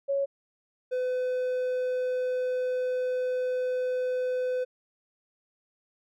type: tone pair in turn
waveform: sine / triangle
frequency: 554.4 / 505 Hz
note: C#5 / B4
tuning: 0 / +39 cents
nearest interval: major second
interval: 161 cents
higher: first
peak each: -24 dBFS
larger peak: neither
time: 0.08-0.26 / 0.91-4.65 s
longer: second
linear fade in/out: 20 ms
effects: none